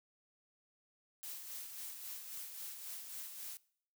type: noise with tremolo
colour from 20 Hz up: blue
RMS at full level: -45 dBFS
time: 1.23-3.57 s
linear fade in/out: 0 ms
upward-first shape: sine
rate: 3.7 Hz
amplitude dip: 45%
effects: noise-tail reverb RT60 0.6 s tail -22 dB re dry